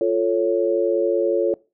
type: chord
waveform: sine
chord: F augmented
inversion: none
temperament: equal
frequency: 349.2 / 440 / 554.4 Hz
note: F4 / A4 / C#5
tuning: 0 / 0 / 0 cents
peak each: -21 dBFS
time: 0.01-1.54 s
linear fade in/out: 2 ms
effects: noise-tail reverb RT60 0.3 s tail -22 dB re dry